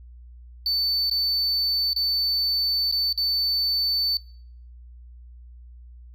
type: tone with dropouts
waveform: triangle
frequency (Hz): 4520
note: C#8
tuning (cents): +33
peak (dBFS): -20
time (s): 0.66-4.17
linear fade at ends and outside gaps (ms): 1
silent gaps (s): 1.098-1.112 / 1.932-1.962 / 2.914-2.924 / 3.127-3.176
effects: noise-tail reverb RT60 0.6 s tail -25 dB re dry + added 60 Hz sine -42 dBFS peak until 6.14 s